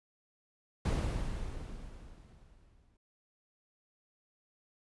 brown noise with exponential decay, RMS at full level -28 dBFS, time 0.85-2.97 s, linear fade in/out 5 ms, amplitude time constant 460 ms, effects resampled to 24000 Hz

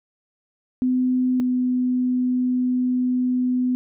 sine tone pair in turn, 253.7 / 251.2 Hz, B3 / B3, +47 / +30 cents, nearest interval unison, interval 17 cents, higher first, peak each -17 / -18 dBFS, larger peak first, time 0.82-1.4 / 1.4-3.75 s, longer second, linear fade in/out 0 ms, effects none

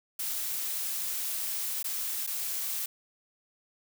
blue noise with dropouts, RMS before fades -33 dBFS, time 0.19-2.86 s, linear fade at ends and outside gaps 5 ms, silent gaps 1.828-1.842 / 2.266-2.273 s, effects none

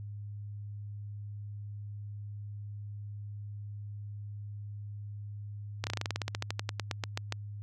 slowing click train, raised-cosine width 0.2 ms, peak -15 dBFS, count 21, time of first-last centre 5.84-7.324 s, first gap 29 ms, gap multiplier 1.09, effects added 103 Hz sine -39 dBFS peak until 7.62 s

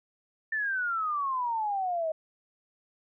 sine exponential sweep, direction down, 1794 to 622.3 Hz, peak -27 dBFS, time 0.52-2.12 s, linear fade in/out 5 ms, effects none

